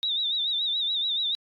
sine tone with vibrato, 3713 Hz, A#7, 8 cents flat, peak -24 dBFS, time 0.03-1.35 s, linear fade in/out 0 ms, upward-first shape sine, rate 7 Hz, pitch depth 90 cents each way, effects AAC 64 kbps

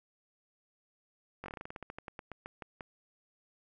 slowing click train, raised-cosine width 0.5 ms, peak -27 dBFS, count 19, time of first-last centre 1.44-2.808 s, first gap 20 ms, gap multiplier 1.14, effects none

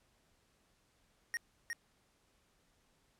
square tone with echo, 1864.7 Hz, A#6, in tune, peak -35 dBFS, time 1.34-1.37 s, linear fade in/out 0 ms, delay 360 ms, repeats 1, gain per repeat -3 dB, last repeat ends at 1.73 s, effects pink hiss -73 dBFS RMS until 3.19 s + low-pass 11000 Hz 12 dB/octave

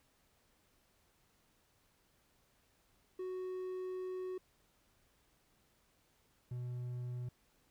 triangle tone pair in turn, 370 / 123.25 Hz, F#4 / B2, 0 / -3 cents, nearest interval octave + perfect fifth, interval 1903 cents, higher first, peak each -37 / -37 dBFS, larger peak neither, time 3.19-4.38 / 6.51-7.29 s, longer first, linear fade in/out 5 ms, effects pink hiss -73 dBFS RMS until 7.7 s

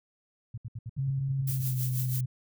sine tone bursts, 115.5 Hz, A#2, 16 cents flat, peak -34 dBFS, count 11, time 0.54-1.637 s, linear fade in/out 5 ms, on 37 ms, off 69 ms
sine tone with pitch glide, 135.9 to 127.53 Hz, C#3 to C3, -34 to -44 cents, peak -27 dBFS, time 0.97-2.26 s, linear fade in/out 10 ms, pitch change -110 cents, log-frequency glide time 1.38-1.77 s
violet noise with tremolo, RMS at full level -34 dBFS, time 1.47-2.21 s, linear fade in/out 5 ms, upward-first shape triangle, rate 6.2 Hz, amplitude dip 75%
effects none

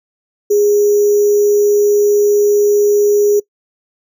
sine tone with sample-and-hold, 412.3 Hz, G#4, 13 cents flat, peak -8 dBFS, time 0.5-3.4 s, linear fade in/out 10 ms, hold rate 6300 Hz, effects noise-tail reverb RT60 0.1 s tail -22 dB re dry

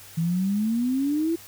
sine exponential sweep, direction up, 160.8 to 340 Hz, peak -21 dBFS, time 0.17-1.36 s, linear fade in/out 10 ms, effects added 98 Hz sine -55 dBFS peak until 1.47 s + white hiss -46 dBFS RMS until 1.47 s

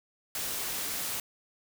white noise, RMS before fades -34 dBFS, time 0.35-1.2 s, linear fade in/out 2 ms, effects none

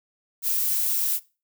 violet noise, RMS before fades -24 dBFS, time 0.42-1.2 s, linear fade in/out 50 ms, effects noise-tail reverb RT60 0.3 s tail -20 dB re dry

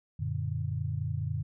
sine chord, Gb augmented, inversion none, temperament equal, 92.5 / 116.54 / 146.83 Hz, Gb2 / Bb2 / D3, 0 / 0 / 0 cents, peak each -34 dBFS, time 0.19-1.43 s, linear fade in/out 10 ms, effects none

